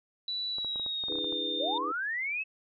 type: tone with pitch glide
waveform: sine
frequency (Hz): 3951 to 3623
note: B7 to A7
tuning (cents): 0 to +50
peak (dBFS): -31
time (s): 0.28-1.78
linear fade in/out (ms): 2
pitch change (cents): -150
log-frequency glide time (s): 0.5-1.25
type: clicks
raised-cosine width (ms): 1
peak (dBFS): -31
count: 12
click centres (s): 0.584 / 0.647 / 0.759 / 0.797 / 0.863 / 1.038 / 1.084 / 1.123 / 1.155 / 1.186 / 1.244 / 1.325
type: chord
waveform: sine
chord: E dominant seventh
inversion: third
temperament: just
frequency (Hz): 296.7 / 329.6 / 412 / 494.4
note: D4 / E4 / G#4 / B4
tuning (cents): +18 / 0 / -14 / +2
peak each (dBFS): -40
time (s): 1.09-1.92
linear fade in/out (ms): 10
type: linear sweep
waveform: sine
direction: up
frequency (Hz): 484.4 to 2644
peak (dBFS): -30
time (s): 1.59-2.44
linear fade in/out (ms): 20
effects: none